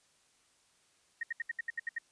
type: tone bursts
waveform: sine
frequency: 1864.7 Hz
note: A#6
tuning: in tune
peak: -32 dBFS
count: 9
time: 1.21-1.985 s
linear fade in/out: 5 ms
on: 23 ms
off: 71 ms
effects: white hiss -69 dBFS RMS until 2.11 s + resampled to 22050 Hz